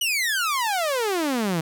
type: exponential sweep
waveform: sawtooth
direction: down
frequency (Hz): 3000 to 155.56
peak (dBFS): -18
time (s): 0.01-1.61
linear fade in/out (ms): 5
effects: none